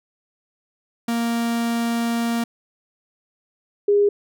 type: tone pair in turn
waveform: 45% pulse / sine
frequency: 233.1 / 408.2 Hz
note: A#3 / G#4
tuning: 0 / -30 cents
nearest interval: minor seventh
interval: 970 cents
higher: second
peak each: -20 / -13 dBFS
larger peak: second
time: 1.08-2.44 / 3.88-4.09 s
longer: first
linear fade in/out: 5 ms
effects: none